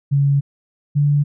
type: tone pair in turn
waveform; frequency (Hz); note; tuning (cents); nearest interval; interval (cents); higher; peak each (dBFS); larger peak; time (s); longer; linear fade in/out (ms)
sine; 140.5 / 144.95; C#3 / D3; +24 / -22; minor second; 54; second; -12; neither; 0.11-0.41 / 0.95-1.24; first; 20
effects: none